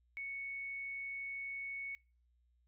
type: tone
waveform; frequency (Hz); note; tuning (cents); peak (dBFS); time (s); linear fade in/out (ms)
sine; 2217; C#7; 0; -40; 0.17-1.95; 0
effects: noise-tail reverb RT60 0.4 s tail -26 dB re dry + added 60 Hz sine -70 dBFS peak until 2.67 s